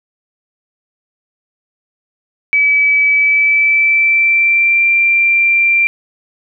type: tone with pitch glide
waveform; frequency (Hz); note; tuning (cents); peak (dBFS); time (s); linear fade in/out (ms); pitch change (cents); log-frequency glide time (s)
sine; 2292 to 2365; D7 to D7; -43 to +12; -8; 2.53-5.87; 0; +55; 3.12-4.88
effects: none